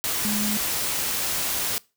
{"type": "tone in noise", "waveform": "sine", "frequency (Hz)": 210.4, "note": "G#3", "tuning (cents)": 23, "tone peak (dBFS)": -25, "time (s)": [0.25, 0.57], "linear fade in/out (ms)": 0, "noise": "white", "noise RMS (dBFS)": -26, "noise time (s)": [0.04, 1.78], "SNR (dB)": -2, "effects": ["noise-tail reverb RT60 0.3 s tail -23 dB re dry"]}